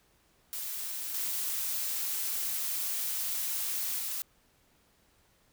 blue noise with level steps, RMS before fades -37 / -33 / -35 dBFS, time 0.53-4.22 s, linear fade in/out 0 ms, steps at 1.14 / 3.99 s, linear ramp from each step 2 ms, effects pink hiss -67 dBFS RMS until 5.52 s

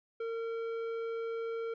sine tone with tanh clipping, 456.9 Hz, A#4, 35 cents flat, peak -36 dBFS, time 0.2-1.74 s, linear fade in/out 5 ms, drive 11 dB, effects none

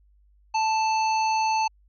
harmonic tone, 880 Hz, A5, in tune, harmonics 1 / 3 / 5 / 7, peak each -21 / -31 / -35 / -38 dBFS, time 0.54-1.68 s, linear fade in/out 10 ms, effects added 50 Hz sine -56 dBFS peak until 1.88 s

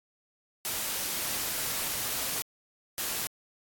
white noise bursts at uneven times, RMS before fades -32 dBFS, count 2, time 0.65-2.42 / 2.98-3.27 s, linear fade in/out 0 ms, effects AAC 64 kbps

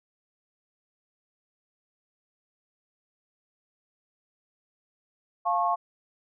sine chord, F augmented, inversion none, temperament just, 698.5 / 873.1 / 1091.3 Hz, F5 / A5 / C#6, 0 / -14 / -27 cents, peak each -26 / -29 / -26 dBFS, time 5.45-5.76 s, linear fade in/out 20 ms, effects none

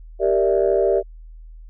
sine chord, E half-diminished seventh, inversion first, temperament equal, 392 / 466.2 / 587.3 / 659.3 Hz, G4 / Bb4 / D5 / E5, 0 / 0 / 0 / 0 cents, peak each -18 / -21 / -20 / -22 dBFS, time 0.19-1.03 s, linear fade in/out 50 ms, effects tanh soft clip ceiling -6 dBFS + added 40 Hz sine -37 dBFS peak until 1.69 s

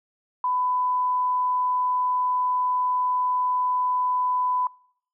sine tone, 1000 Hz, B5, 21 cents sharp, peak -21 dBFS, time 0.44-4.67 s, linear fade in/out 2 ms, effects noise-tail reverb RT60 0.7 s tail -26 dB re dry

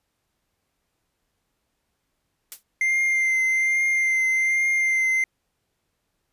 blue noise with exponential decay, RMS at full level -30 dBFS, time 2.52-2.63 s, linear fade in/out 0 ms, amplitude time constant 23 ms
triangle tone with vibrato, 2093 Hz, C7, in tune, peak -17 dBFS, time 2.81-5.24 s, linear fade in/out 2 ms, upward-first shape triangle, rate 1.2 Hz, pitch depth 23 cents each way
effects pink hiss -75 dBFS RMS until 6.32 s + resampled to 32000 Hz

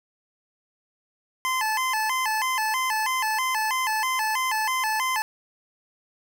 25% pulse tone with vibrato, 948 Hz, A#5, 29 cents sharp, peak -19 dBFS, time 1.45-5.22 s, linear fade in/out 0 ms, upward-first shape square, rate 3.1 Hz, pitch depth 150 cents each way, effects none

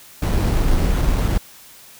brown noise with sample-and-hold, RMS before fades -17 dBFS, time 0.22-1.38 s, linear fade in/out 5 ms, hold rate 4900 Hz, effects white hiss -44 dBFS RMS until 1.99 s

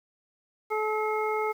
harmonic tone, 430.5 Hz, A4, 38 cents flat, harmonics 1 / 2 / 3 / 5, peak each -28 / -31 / -33 / -35 dBFS, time 0.7-1.53 s, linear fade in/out 20 ms, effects 9-bit

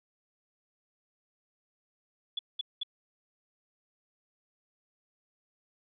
sine tone bursts, 3432 Hz, A7, 44 cents flat, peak -30 dBFS, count 3, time 2.37-2.833 s, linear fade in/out 5 ms, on 21 ms, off 200 ms, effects none

